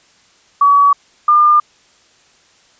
sine tone pair in turn, 1136 / 1203 Hz, C#6 / D6, +42 / +41 cents, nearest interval minor second, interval 99 cents, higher second, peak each -6 dBFS, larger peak neither, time 0.61-0.93 / 1.28-1.6 s, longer neither, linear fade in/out 5 ms, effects white hiss -51 dBFS RMS until 2.79 s + resampled to 16000 Hz

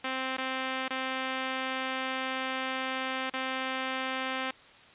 5% pulse tone with dropouts, 261.6 Hz, C4, in tune, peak -19 dBFS, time 0.04-4.51 s, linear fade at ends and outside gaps 5 ms, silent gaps 0.369-0.381 / 0.882-0.904 / 3.299-3.336 s, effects white hiss -54 dBFS RMS until 4.94 s + resampled to 8000 Hz

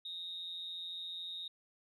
sine tone with amplitude modulation, 3729 Hz, A#7, in tune, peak -37 dBFS, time 0.05-1.48 s, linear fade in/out 5 ms, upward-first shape sine, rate 174 Hz, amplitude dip 65%, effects tanh soft clip ceiling -34 dBFS

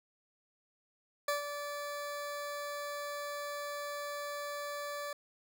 20% pulse tone with ADSR envelope, 580 Hz, D5, 22 cents flat, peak -24 dBFS, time 1.28-5.13 s, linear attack 4 ms, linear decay 130 ms, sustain -9 dB, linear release 3 ms, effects none

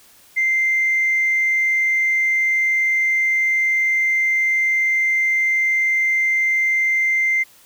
sine tone, 2087 Hz, C7, 5 cents flat, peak -14 dBFS, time 0.36-7.44 s, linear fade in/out 20 ms, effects tanh soft clip ceiling -11 dBFS + white hiss -50 dBFS RMS until 7.65 s

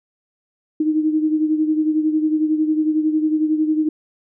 sine beating tone pair, 308.7 / 319.7 Hz, D#4 / D#4, -14 / +47 cents, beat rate 11 Hz, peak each -16 / -23 dBFS, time 0.8-3.89 s, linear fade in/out 5 ms, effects none

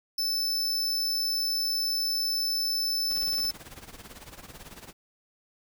45% pulse tone, 5274 Hz, E8, in tune, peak -26 dBFS, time 0.18-3.51 s, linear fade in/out 5 ms
pink noise with tremolo, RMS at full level -43 dBFS, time 3.1-4.93 s, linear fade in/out 10 ms, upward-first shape sine, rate 18 Hz, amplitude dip 75%
effects none

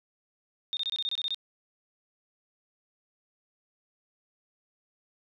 sine tone bursts, 3667 Hz, A#7, 29 cents flat, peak -28 dBFS, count 10, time 0.73-1.345 s, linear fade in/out 0 ms, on 39 ms, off 25 ms, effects none

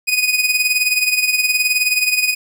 sawtooth tone with tremolo, 2489 Hz, D#7, in tune, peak -8 dBFS, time 0.07-2.35 s, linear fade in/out 20 ms, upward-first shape sine, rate 19 Hz, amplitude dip 65%, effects none

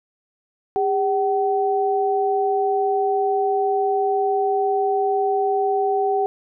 sine tone pair together, 403.1 / 761 Hz, G4 / F#5, +48 / +48 cents, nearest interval major seventh, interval 1100 cents, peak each -20 dBFS, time 0.76-6.26 s, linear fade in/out 0 ms, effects none

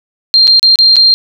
sine tone with dropouts, 4186 Hz, C8, in tune, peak -3 dBFS, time 0.34-1.14 s, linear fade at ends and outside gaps 0 ms, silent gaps 0.471-0.477 / 0.595-0.629 / 0.757-0.788 / 0.958-0.966 s, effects none

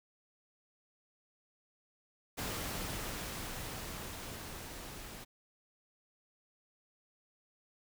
pink noise with level ramp, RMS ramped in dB -38 to -48 dBFS, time 2.37-5.25 s, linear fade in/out 20 ms, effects none

